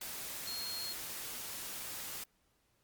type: tone in noise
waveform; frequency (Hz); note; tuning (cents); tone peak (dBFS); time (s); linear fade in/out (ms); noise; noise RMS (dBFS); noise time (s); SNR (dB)
sine; 4257; C8; +29; -40; 0.47-0.93; 5; white; -43; 0.01-2.24; 0
effects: pink hiss -75 dBFS RMS until 2.83 s + Opus 48 kbps